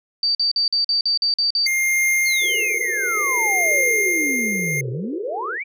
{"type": "tone bursts", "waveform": "sine", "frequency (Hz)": 4627, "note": "D8", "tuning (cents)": -27, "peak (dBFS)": -16, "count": 9, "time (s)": [0.23, 1.67], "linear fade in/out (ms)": 2, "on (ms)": 120, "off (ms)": 45}
{"type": "tone with tremolo", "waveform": "square", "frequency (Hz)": 2116, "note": "C7", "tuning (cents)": 19, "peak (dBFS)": -16, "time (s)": [1.66, 4.81], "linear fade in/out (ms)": 5, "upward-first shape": "triangle", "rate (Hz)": 0.59, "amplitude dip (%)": 55}
{"type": "exponential two-way sweep", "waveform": "sine", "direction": "down then up", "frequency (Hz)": [4435, 120, 2427], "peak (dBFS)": -24, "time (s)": [2.25, 5.64], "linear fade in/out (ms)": 20, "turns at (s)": 4.91}
{"type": "band-pass noise", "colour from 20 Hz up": "white", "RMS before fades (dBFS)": -33, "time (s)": [2.4, 5.59], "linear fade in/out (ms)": 50, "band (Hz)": [350, 500], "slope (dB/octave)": 96}
{"effects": []}